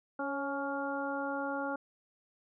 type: harmonic tone with a mistuned harmonic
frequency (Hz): 280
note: C#4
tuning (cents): +18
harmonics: 1 / 2 / 3 / 4 / 5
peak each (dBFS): -38 / -38 / -39 / -44 / -39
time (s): 0.19-1.76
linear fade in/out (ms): 5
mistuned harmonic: 2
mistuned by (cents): -28
effects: none